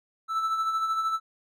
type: tone with tremolo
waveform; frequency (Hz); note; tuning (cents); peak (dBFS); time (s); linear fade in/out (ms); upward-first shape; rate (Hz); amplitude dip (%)
triangle; 1318.5; E6; 0; -21; 0.28-1.2; 50; sine; 13; 45
effects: none